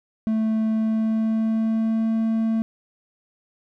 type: tone with pitch glide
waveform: triangle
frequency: 220 to 223.7 Hz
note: A3 to A3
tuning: 0 to +29 cents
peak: -17 dBFS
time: 0.27-2.62 s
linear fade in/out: 0 ms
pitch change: +29 cents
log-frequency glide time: 0.7-2.12 s
effects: none